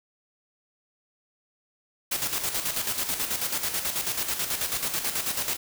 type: noise with tremolo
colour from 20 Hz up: white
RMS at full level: -27 dBFS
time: 2.11-5.57 s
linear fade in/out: 10 ms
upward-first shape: square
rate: 9.2 Hz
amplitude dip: 55%
effects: none